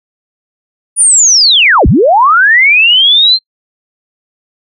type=linear two-way sweep; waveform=sine; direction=down then up; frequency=9760 to 36.57 to 4197 Hz; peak=-3 dBFS; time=0.96-3.39 s; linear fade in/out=50 ms; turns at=1.87 s; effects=noise-tail reverb RT60 0.1 s tail -26 dB re dry